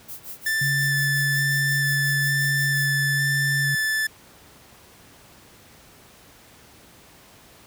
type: noise with tremolo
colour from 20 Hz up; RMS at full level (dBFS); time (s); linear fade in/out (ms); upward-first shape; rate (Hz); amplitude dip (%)
violet; -35; 0.08-2.91; 10; sine; 5.6; 95
type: tone with vibrato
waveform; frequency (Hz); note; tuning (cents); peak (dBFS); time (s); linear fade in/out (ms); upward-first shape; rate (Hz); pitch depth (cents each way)
45% pulse; 1760; A6; 0; -21; 0.46-4.07; 5; square; 1.1; 10
type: tone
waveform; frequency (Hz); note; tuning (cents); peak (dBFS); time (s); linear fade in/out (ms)
sine; 140; C#3; +18; -24; 0.61-3.75; 5
effects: pink hiss -50 dBFS RMS until 7.66 s + high-pass 60 Hz 12 dB/octave